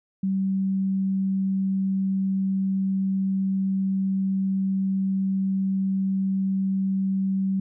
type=tone; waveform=sine; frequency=192.3 Hz; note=G3; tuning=33 cents flat; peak=-21 dBFS; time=0.23-7.6 s; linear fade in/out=5 ms; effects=none